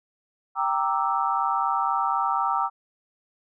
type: chord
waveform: sine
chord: E half-diminished seventh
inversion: first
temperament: equal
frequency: 784 / 932.3 / 1174.7 / 1318.5 Hz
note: G5 / Bb5 / D6 / E6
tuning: 0 / 0 / 0 / 0 cents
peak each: -27 dBFS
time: 0.55-2.7 s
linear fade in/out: 50 ms
effects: none